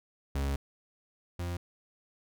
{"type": "tone pair in turn", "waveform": "40% pulse", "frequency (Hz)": [69.3, 87.44], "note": ["C#2", "F2"], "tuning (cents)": [0, 3], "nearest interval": "major third", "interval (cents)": 403, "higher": "second", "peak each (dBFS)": [-28, -32], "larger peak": "first", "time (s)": [[0.35, 0.56], [1.39, 1.57]], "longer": "first", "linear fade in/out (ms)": 5, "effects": []}